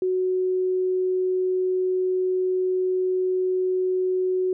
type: tone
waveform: sine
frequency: 370 Hz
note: F#4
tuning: in tune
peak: -20 dBFS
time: 0.02-4.53 s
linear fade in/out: 2 ms
effects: none